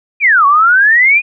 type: exponential two-way sweep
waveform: sine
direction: down then up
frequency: 2497 to 1100 to 2497 Hz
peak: -5 dBFS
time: 0.2-1.22 s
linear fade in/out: 50 ms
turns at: 0.46 s
effects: none